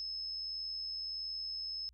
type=tone with amplitude modulation; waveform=sine; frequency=5200 Hz; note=E8; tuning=24 cents flat; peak=-36 dBFS; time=0-1.89 s; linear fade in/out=0 ms; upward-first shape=sine; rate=81.5 Hz; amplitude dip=35%; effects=added 60 Hz sine -61 dBFS peak until 1.93 s